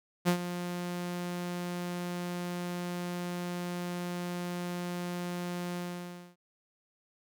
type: tone with ADSR envelope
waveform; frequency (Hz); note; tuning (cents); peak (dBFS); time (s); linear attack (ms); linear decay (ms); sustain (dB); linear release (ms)
sawtooth; 176.5; F3; +19; -18; 0.25-6.36; 33; 88; -12; 600
effects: none